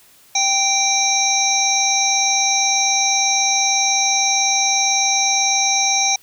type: harmonic tone with a mistuned harmonic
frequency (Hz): 784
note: G5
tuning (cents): 0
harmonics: 1 / 3 / 5 / 7 / 8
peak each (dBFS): -21 / -22 / -22 / -19 / -21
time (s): 0.35-6.16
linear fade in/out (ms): 5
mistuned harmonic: 7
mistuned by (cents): +54
effects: white hiss -50 dBFS RMS until 6.22 s